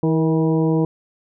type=harmonic tone with a mistuned harmonic; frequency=161.1 Hz; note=E3; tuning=39 cents flat; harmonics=1 / 2 / 3 / 4 / 5 / 6; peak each=-18 / -19 / -22 / -32 / -34 / -32 dBFS; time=0.03-0.85 s; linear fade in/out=2 ms; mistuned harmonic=3; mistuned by=-32 cents; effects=none